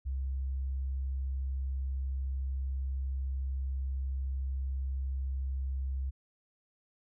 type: tone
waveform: sine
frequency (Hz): 66.5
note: C2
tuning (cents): +29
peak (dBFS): -31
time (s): 0.05-6.11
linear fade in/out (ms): 20
effects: none